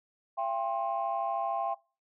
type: tone cluster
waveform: sine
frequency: 679 / 792 / 1061 Hz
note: F5 / G5 / C6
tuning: -49 / +18 / +24 cents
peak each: -33 / -31 / -34 dBFS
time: 0.37-1.75 s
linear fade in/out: 20 ms
effects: noise-tail reverb RT60 0.3 s tail -20 dB re dry + tanh soft clip ceiling -21 dBFS